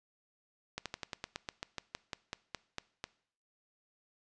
slowing click train, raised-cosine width 0.2 ms, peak -20 dBFS, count 16, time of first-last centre 0.78-3.041 s, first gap 77 ms, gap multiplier 1.09, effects noise-tail reverb RT60 0.6 s tail -21 dB re dry + resampled to 22050 Hz

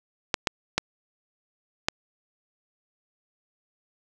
clicks, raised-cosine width 0.2 ms, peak -4 dBFS, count 4, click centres 0.342 / 0.472 / 0.78 / 1.885 s, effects none

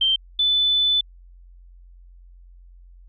sine tone pair in turn, 3136 / 3500 Hz, G7 / A7, 0 / -10 cents, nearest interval major second, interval 190 cents, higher second, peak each -16 dBFS, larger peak neither, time 0.01-0.16 / 0.39-1.01 s, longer second, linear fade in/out 5 ms, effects added 44 Hz sine -44 dBFS peak until 3.08 s

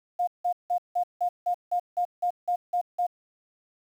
sine tone bursts, 710 Hz, F5, 28 cents sharp, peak -22 dBFS, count 12, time 0.19-3.068 s, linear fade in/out 10 ms, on 84 ms, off 170 ms, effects 9-bit

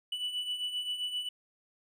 triangle beating tone pair, 2960 / 2967.6 Hz, F#7 / F#7, 0 / +4 cents, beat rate 7.6 Hz, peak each -39 / -32 dBFS, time 0.12-1.29 s, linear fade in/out 5 ms, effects none

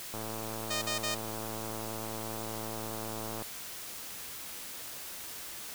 click train, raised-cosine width 1 ms, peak -26 dBFS, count 362, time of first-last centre 0.14-3.422 s, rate 110 Hz
5% pulse tone bursts, 616 Hz, D#5, 17 cents flat, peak -20 dBFS, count 3, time 0.7-1.15 s, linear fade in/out 10 ms, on 120 ms, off 45 ms
effects white hiss -43 dBFS RMS until 5.74 s

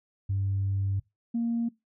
sine tone pair in turn, 98 / 233.1 Hz, G2 / A#3, 0 / 0 cents, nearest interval octave + minor third, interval 1500 cents, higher second, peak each -24 dBFS, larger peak neither, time 0.29-1 / 1.34-1.69 s, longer first, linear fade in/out 10 ms, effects noise-tail reverb RT60 0.2 s tail -22 dB re dry + tanh soft clip ceiling -21 dBFS

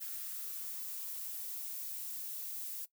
violet noise with high-pass filter sweep, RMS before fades -42 dBFS, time 0-2.86 s, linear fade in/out 20 ms, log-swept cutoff 1500 to 370 Hz, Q 2.8, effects noise-tail reverb RT60 0.1 s tail -18 dB re dry

